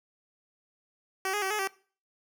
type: tone with pitch steps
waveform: 10% pulse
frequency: 381.6 / 414.9 / 382.6 / 423.9 / 386.8 Hz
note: G4 / G#4 / G4 / G#4 / G4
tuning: -47 / -2 / -42 / +35 / -23 cents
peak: -20 dBFS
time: 1.25-1.675 s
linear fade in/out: 2 ms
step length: 85 ms
effects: noise-tail reverb RT60 0.4 s tail -20 dB re dry